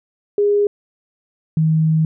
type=tone pair in turn; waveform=sine; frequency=410 / 158.44 Hz; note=G#4 / D#3; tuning=-22 / +32 cents; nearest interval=octave + major third; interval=1646 cents; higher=first; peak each=-12 dBFS; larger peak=neither; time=0.38-0.67 / 1.57-2.05 s; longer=second; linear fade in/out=2 ms; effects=none